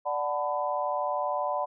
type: chord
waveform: sine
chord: B minor seventh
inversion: first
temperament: equal with one note detuned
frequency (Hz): 587.3 / 740 / 880 / 1000.4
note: D5 / F#5 / A5 / B5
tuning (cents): 0 / 0 / 0 / +22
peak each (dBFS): -31 / -32 / -35 / -31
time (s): 0.05-1.66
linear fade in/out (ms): 20
effects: none